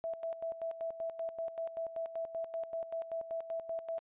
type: tone with tremolo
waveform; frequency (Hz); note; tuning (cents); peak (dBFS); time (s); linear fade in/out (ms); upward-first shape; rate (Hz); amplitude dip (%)
sine; 659.3; E5; 0; -34; 0.04-3.99; 0; square; 5.2; 70
effects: resampled to 8000 Hz